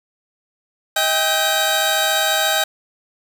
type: tone cluster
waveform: sawtooth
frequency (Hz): 635 / 798 / 1542 / 3803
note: D#5 / G5 / G6 / A#7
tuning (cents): +35 / +31 / -29 / +34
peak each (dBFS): -18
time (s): 0.96-2.64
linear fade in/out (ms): 5
effects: none